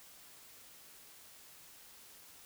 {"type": "silence", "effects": ["white hiss -57 dBFS RMS until 2.45 s"]}